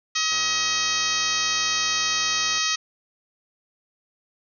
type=harmonic tone; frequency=635 Hz; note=D#5; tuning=35 cents sharp; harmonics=2 / 3 / 4 / 5 / 6 / 7 / 8 / 9 / 10; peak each=-30 / -30 / -30 / -30 / -30 / -30 / -30 / -30 / -30 dBFS; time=0.15-2.76 s; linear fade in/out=10 ms
type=click train; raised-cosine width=0.5 ms; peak=-26 dBFS; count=252; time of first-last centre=0.32-2.581 s; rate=111 Hz
effects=none

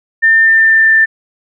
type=tone with pitch glide; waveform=sine; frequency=1800 to 1781.4 Hz; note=A6 to A6; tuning=+39 to +21 cents; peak=-5 dBFS; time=0.22-1.06 s; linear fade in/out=20 ms; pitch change=-18 cents; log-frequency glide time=0.39-0.92 s; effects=none

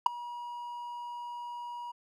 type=tone with ADSR envelope; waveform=triangle; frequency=960 Hz; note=B5; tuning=49 cents flat; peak=-12 dBFS; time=0.06-1.92 s; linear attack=4 ms; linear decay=7 ms; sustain=-24 dB; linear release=13 ms; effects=none

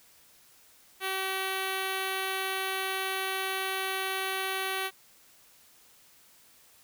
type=tone with notch filter; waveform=5% pulse; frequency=381.9 Hz; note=G4; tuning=45 cents flat; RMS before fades=-32 dBFS; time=1-4.91 s; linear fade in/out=50 ms; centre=5200 Hz; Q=1.5; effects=white hiss -59 dBFS RMS until 6.83 s

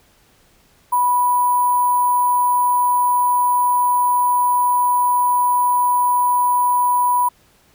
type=tone with sample-and-hold; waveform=sine; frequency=984 Hz; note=B5; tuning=7 cents flat; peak=-13 dBFS; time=0.92-7.29 s; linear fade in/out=10 ms; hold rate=11025 Hz; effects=pink hiss -55 dBFS RMS until 7.74 s

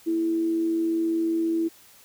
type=tone with amplitude modulation; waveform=sine; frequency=329.6 Hz; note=E4; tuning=in tune; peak=-20 dBFS; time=0.06-1.69 s; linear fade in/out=20 ms; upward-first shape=sine; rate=94.6 Hz; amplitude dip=30%; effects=white hiss -53 dBFS RMS until 2.04 s

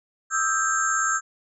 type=tone cluster; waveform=sine; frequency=1238 / 1316 / 1578 / 6550 / 7320 Hz; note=D#6 / E6 / G6 / G#8 / A#8; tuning=-9 / -3 / +11 / -25 / -32 cents; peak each=-31 / -25 / -25 / -32 / -27 dBFS; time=0.3-1.21 s; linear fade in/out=50 ms; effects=none

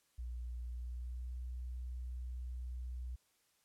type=tone with pitch glide; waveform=sine; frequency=60.2 to 61.86 Hz; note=B1 to B1; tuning=-44 to +3 cents; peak=-40 dBFS; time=0.18-3.16 s; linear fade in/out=10 ms; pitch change=+47 cents; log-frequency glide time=0.69-1.37 s; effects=white hiss -75 dBFS RMS until 3.64 s + low-pass 12000 Hz 12 dB/octave

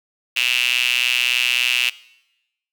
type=tone with high-pass filter; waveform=sawtooth; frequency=123.47 Hz; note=B2; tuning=in tune; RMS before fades=-19 dBFS; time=0.36-1.9 s; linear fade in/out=10 ms; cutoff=2700 Hz; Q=8.3; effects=noise-tail reverb RT60 0.9 s tail -20 dB re dry

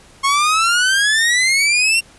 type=exponential sweep; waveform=sawtooth; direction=up; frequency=1083 to 2769 Hz; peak=-9 dBFS; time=0.23-2.01 s; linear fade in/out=20 ms; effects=pink hiss -46 dBFS RMS until 2.18 s + resampled to 24000 Hz

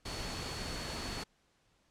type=tone in noise; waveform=sine; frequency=4416 Hz; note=C#8; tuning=7 cents flat; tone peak=-46 dBFS; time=0.05-1.24 s; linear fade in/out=10 ms; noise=pink; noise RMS=-40 dBFS; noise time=0.05-1.24 s; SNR=-9 dB; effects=pink hiss -72 dBFS RMS until 1.9 s + low-pass 8000 Hz 12 dB/octave

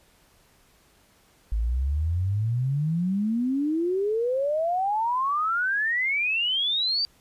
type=exponential sweep; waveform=sine; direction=up; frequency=51.91 to 4704 Hz; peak=-22 dBFS; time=1.52-7.05 s; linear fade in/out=0 ms; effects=pink hiss -60 dBFS RMS until 7.2 s + resampled to 32000 Hz

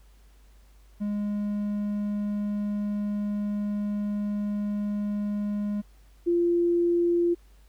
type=tone pair in turn; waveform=triangle / sine; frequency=206.4 / 345.2 Hz; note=G#3 / F4; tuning=-10 / -20 cents; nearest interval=major sixth; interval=890 cents; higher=second; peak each=-24 / -20 dBFS; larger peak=second; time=1-5.82 / 6.26-7.35 s; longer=first; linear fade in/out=20 ms; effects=added 50 Hz sine -52 dBFS peak until 7.68 s + pink hiss -64 dBFS RMS until 7.68 s

